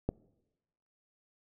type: click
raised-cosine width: 2 ms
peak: -16 dBFS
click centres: 0.09 s
effects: noise-tail reverb RT60 1.0 s tail -24 dB re dry